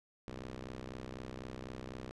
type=ring-modulated tone; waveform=10% pulse; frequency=64 Hz; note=C2; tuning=38 cents flat; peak=-32 dBFS; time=0.28-2.11 s; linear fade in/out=0 ms; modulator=172 Hz; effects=low-pass 6000 Hz 12 dB/octave